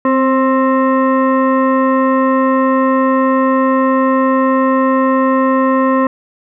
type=tone with frequency modulation; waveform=sine; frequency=261.6 Hz; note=C4; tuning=in tune; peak=-9 dBFS; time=0.05-6.07 s; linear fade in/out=2 ms; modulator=792 Hz; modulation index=1.2; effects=none